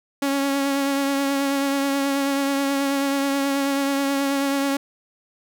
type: tone with vibrato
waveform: sawtooth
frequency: 277.2 Hz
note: C#4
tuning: in tune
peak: -16 dBFS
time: 0.22-4.77 s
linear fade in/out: 5 ms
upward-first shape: triangle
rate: 9.3 Hz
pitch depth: 26 cents each way
effects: none